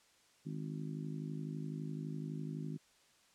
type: harmonic tone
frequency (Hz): 51.91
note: G#1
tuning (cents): 0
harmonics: 3 / 4 / 5 / 6 / 7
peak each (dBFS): -41 / -47 / -46 / -53 / -53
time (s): 0.45-2.78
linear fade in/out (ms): 20
effects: white hiss -68 dBFS RMS until 3.34 s + low-pass 8000 Hz 12 dB/octave